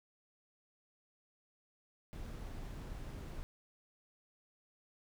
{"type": "noise", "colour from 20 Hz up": "brown", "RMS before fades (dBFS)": -45, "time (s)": [2.13, 3.43], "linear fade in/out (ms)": 0, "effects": []}